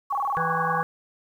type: tone with vibrato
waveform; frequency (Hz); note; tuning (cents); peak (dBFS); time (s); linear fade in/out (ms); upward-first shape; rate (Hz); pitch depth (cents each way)
sine; 951; A#5; +34; -23; 0.1-0.82; 10; square; 20; 280
type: harmonic tone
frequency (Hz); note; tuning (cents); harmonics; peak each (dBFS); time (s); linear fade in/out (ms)
164.81; E3; 0; 1 / 3 / 5 / 7 / 9 / 10; -32 / -32 / -32 / -32 / -32 / -32; 0.37-0.83; 0
effects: 9-bit

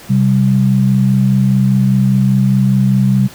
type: tone pair together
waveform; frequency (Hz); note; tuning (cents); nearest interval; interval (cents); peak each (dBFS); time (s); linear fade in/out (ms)
sine; 130.4 / 195.38; C3 / G3; -5 / -5; perfect fifth; 700; -11; 0.09-3.28; 20
effects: pink hiss -36 dBFS RMS until 3.34 s + high-pass 60 Hz 12 dB/octave

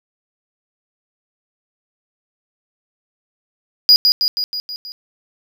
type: tone with echo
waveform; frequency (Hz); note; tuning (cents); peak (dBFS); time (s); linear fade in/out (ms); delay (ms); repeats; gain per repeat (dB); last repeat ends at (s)
triangle; 4900; D#8; -27; -4; 3.89-3.96; 0; 160; 6; -4; 4.92
effects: none

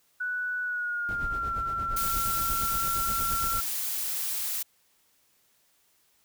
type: tone with pitch glide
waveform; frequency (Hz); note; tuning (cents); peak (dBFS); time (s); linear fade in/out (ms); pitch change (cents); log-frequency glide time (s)
sine; 1480 to 1357.2; F#6 to F6; 0 to -50; -28; 0.2-3.61; 10; -150; 0.62-1.56
type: noise with tremolo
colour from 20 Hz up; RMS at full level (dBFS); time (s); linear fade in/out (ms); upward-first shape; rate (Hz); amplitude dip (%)
brown; -35; 1.09-3.6; 0; sine; 8.6; 70
type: noise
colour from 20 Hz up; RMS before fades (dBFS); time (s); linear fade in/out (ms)
blue; -31; 1.96-4.63; 10
effects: white hiss -67 dBFS RMS until 6.24 s

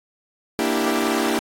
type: chord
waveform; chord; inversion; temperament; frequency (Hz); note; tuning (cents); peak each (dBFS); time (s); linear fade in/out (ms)
sawtooth; E half-diminished seventh; second; equal; 233.1 / 293.7 / 329.6 / 392; Bb3 / D4 / E4 / G4; 0 / 0 / 0 / 0; -21; 0.59-1.39; 0
effects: AAC 48 kbps

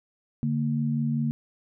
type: tone pair together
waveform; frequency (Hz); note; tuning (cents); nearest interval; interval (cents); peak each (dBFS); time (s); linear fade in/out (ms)
sine; 144.8 / 230; D3 / A#3; -24 / -23; minor sixth; 801; -26; 0.43-1.31; 0
effects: none

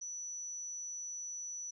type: tone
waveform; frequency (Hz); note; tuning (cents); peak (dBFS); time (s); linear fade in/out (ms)
sine; 5930; F#8; +3; -40; 0.01-1.71; 10
effects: none

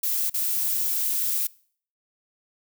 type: noise with dropouts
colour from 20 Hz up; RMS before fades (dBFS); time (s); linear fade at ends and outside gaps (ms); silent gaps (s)
violet; -25; 0.03-1.47; 5; 0.298-0.341
effects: noise-tail reverb RT60 0.5 s tail -22 dB re dry

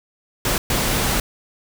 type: noise bursts at uneven times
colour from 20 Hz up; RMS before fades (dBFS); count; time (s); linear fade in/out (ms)
pink; -20; 2; 0.45-0.58 / 0.7-1.2; 2
effects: none

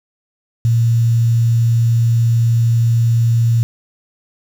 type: tone with quantisation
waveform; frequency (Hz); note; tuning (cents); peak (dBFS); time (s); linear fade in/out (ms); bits
sine; 116.2; A#2; -5; -10; 0.65-3.63; 0; 6
effects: none

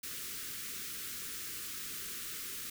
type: band-stop noise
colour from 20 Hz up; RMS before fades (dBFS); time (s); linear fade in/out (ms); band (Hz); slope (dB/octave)
white; -42; 0.03-2.7; 5; 470 to 1200; 48
effects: none

